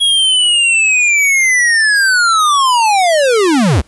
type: linear sweep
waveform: square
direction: down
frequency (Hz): 3322 to 56.2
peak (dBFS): -9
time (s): 0-3.82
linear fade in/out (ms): 20
effects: pink hiss -49 dBFS RMS until 3.87 s + resampled to 24000 Hz